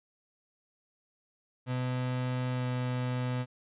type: tone with pitch glide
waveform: 35% pulse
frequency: 126.4 to 125.38 Hz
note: B2 to B2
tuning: +41 to +27 cents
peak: -28 dBFS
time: 1.66-3.46 s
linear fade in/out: 50 ms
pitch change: -14 cents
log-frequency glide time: 2.52-2.65 s
effects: resampled to 8000 Hz